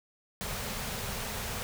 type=band-stop noise; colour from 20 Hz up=pink; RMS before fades=-36 dBFS; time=0.41-1.63 s; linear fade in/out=0 ms; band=250 to 380 Hz; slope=96 dB/octave; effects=none